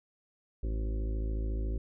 harmonic tone with a mistuned harmonic, 54 Hz, A1, 32 cents flat, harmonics 1 / 2 / 3 / 4 / 5 / 6 / 7 / 9 / 10, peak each -30 / -43 / -51 / -49 / -46 / -48 / -46 / -54 / -54 dBFS, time 0.63-1.78 s, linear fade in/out 5 ms, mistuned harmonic 3, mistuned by -16 cents, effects none

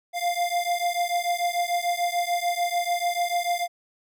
square beating tone pair, 696 / 702.8 Hz, F5 / F5, -6 / +11 cents, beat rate 6.8 Hz, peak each -27 dBFS, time 0.13-3.68 s, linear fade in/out 50 ms, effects none

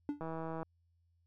triangle tone with exponential decay, 291 Hz, D4, 16 cents flat, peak -28 dBFS, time 0.09-0.24 s, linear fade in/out 1 ms, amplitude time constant 32 ms
click train, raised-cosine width 1 ms, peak -28 dBFS, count 69, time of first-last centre 0.21-0.63 s, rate 162 Hz
effects added 85 Hz sine -70 dBFS peak until 1.26 s

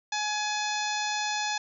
harmonic tone with a mistuned harmonic, 842 Hz, G#5, 24 cents sharp, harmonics 1 / 2 / 3 / 4 / 5 / 6 / 7 / 8, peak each -31 / -34 / -36 / -37 / -38 / -39 / -39 / -40 dBFS, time 0.12-1.58 s, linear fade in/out 5 ms, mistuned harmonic 4, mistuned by +56 cents, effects none

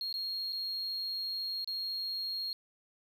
triangle tone with dropouts, 4262 Hz, C8, 31 cents sharp, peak -32 dBFS, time 0.01-2.53 s, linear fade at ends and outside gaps 1 ms, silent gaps 0.127-0.14 / 0.524-0.529 / 1.645-1.675 s, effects tanh soft clip ceiling -28 dBFS + 11-bit

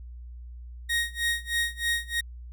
30% pulse tone with tremolo, 1872 Hz, A#6, 7 cents sharp, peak -20 dBFS, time 0.89-2.21 s, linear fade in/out 10 ms, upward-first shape sine, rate 3.2 Hz, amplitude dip 95%, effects added 60 Hz sine -39 dBFS peak until 2.52 s

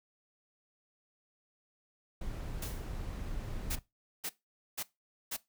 brown noise, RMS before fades -39 dBFS, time 2.21-3.79 s, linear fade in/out 5 ms
white noise with exponential decay, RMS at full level -39 dBFS, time 2.62-2.93 s, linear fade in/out 5 ms, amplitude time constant 67 ms
white noise bursts, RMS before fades -37 dBFS, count 4, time 3.7-5.368 s, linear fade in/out 10 ms, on 57 ms, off 480 ms
effects noise-tail reverb RT60 0.2 s tail -19 dB re dry

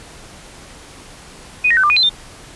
sine tone with pitch steps, 2485 / 1872 / 1525 / 1192 / 2469 / 4077 / 3604 Hz, D#7 / A#6 / G6 / D6 / D#7 / C8 / A7, -3 / +7 / -48 / +25 / -14 / -46 / +41 cents, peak -10 dBFS, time 1.64-2.095 s, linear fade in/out 10 ms, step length 65 ms, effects pink hiss -39 dBFS RMS until 2.55 s + resampled to 24000 Hz

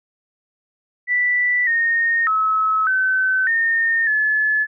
sine tone with pitch steps, 1971 / 1847 / 1291 / 1526 / 1829 / 1721 Hz, B6 / A#6 / E6 / G6 / A#6 / A6, -4 / -16 / -37 / -47 / -33 / -39 cents, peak -15 dBFS, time 1.07-4.67 s, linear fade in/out 50 ms, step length 600 ms, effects none

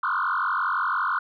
sine tone with frequency modulation, 1244.5 Hz, D#6, in tune, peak -21 dBFS, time 0.03-1.19 s, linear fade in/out 5 ms, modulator 45.9 Hz, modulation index 5.1, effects tanh soft clip ceiling -17 dBFS

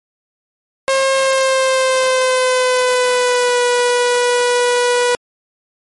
sawtooth tone with pitch glide, 536 to 488.7 Hz, C5 to B4, +42 to -18 cents, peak -8 dBFS, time 0.88-5.15 s, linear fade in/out 0 ms, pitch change -160 cents, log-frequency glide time 1.15-3.62 s, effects MP3 48 kbps

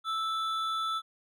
triangle tone pair together, 1318.5 / 3469 Hz, E6 / A7, 0 / -25 cents, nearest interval octave + perfect fourth, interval 1675 cents, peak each -28 / -35 dBFS, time 0.04-1.02 s, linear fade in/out 50 ms, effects none

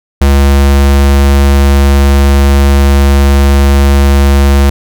square tone, 69.6 Hz, C#2, 8 cents sharp, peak -4 dBFS, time 0.21-4.7 s, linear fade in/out 5 ms, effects none

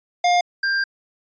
square tone pair in turn, 708 / 1589.4 Hz, F5 / G6, +23 / +23 cents, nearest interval octave + major second, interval 1400 cents, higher second, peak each -15 / -19 dBFS, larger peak first, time 0.24-0.41 / 0.63-0.84 s, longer second, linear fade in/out 5 ms, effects resampled to 16000 Hz

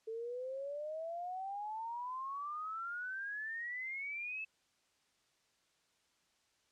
sine exponential sweep, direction up, 440 to 2637 Hz, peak -39 dBFS, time 0.07-4.45 s, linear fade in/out 10 ms, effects white hiss -75 dBFS RMS until 6.71 s + low-pass 7000 Hz 12 dB/octave

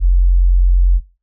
sine tone, 44.59 Hz, F1, 37 cents sharp, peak -7 dBFS, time 0-1.01 s, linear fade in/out 50 ms, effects noise-tail reverb RT60 0.3 s tail -20 dB re dry

